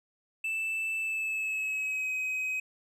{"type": "tone with pitch glide", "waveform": "triangle", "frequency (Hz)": [2643, 2528], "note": ["E7", "D#7"], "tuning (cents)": [4, 27], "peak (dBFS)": -28, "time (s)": [0.44, 2.6], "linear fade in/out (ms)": 5, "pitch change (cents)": -77, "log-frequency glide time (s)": [0.99, 2.11], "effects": []}